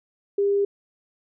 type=tone; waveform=sine; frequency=401.5 Hz; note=G4; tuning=41 cents sharp; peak=-18 dBFS; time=0.38-0.65 s; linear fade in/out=5 ms; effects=none